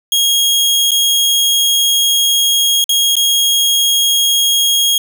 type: tone with dropouts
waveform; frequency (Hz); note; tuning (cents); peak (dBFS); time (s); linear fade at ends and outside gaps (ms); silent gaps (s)
sawtooth; 3274; G#7; -25; -7; 0.12-4.98; 2; 0.909-0.916 / 2.842-2.892 / 3.155-3.166
effects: none